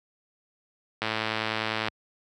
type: click train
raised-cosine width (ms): 0.3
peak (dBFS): -11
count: 96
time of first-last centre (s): 1.02-1.884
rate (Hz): 110
effects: high-pass 80 Hz 12 dB/octave